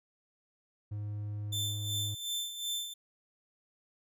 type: tone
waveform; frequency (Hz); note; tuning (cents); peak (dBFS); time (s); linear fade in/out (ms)
triangle; 104.1; G#2; +5; -33; 0.91-2.15; 10
type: tone with tremolo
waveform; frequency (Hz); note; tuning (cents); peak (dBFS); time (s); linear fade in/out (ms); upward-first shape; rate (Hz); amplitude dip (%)
sawtooth; 3546; A7; +13; -29; 1.52-2.94; 10; sine; 2.7; 65
effects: none

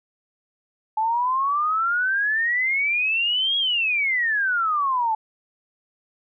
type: exponential two-way sweep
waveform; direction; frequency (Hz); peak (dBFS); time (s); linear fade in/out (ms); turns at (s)
sine; up then down; 860 to 3322 to 860; -19; 0.97-5.15; 5; 3.57
effects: none

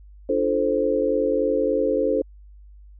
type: chord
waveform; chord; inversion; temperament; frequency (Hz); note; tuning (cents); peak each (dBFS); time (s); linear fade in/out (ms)
sine; D minor seventh; none; equal with one note detuned; 293.7 / 344.2 / 440 / 523.3; D4 / F4 / A4 / C5; 0 / -25 / 0 / 0; -26 / -28 / -23 / -22; 0.29-2.22; 5
effects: added 50 Hz sine -43 dBFS peak until 2.99 s

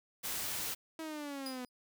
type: noise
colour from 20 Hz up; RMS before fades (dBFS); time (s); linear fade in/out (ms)
white; -38; 0.23-0.75; 20
type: exponential sweep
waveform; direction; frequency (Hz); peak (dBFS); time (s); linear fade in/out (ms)
sawtooth; down; 324 to 246.9; -36; 0.99-1.65; 2
type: tone with exponential decay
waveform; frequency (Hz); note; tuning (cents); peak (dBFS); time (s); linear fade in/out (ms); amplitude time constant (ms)
sawtooth; 4939; D#8; -14; -36; 1.46-1.69; 2; 50
effects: none

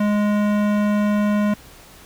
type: tone with hard clipping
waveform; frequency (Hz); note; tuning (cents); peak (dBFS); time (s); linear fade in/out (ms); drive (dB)
sine; 207.7; G#3; 0; -18; 0-1.54; 5; 17
effects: pink hiss -45 dBFS RMS until 2.05 s

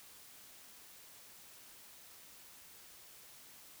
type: silence
effects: white hiss -57 dBFS RMS until 3.8 s

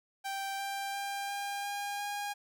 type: tone with pitch steps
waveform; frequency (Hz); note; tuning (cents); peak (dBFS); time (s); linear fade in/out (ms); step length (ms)
sawtooth; 784 / 790.4 / 796.8 / 803.3 / 809.8 / 816.3; G5 / G5 / G5 / G5 / G#5 / G#5; 0 / +14 / +28 / +42 / -44 / -30; -31; 0.24-2.34; 20; 350
effects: none

